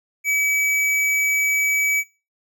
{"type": "tone", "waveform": "square", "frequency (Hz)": 2285, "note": "D7", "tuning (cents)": -48, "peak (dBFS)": -18, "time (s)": [0.24, 2.04], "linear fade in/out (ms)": 50, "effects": ["noise-tail reverb RT60 0.3 s tail -21 dB re dry"]}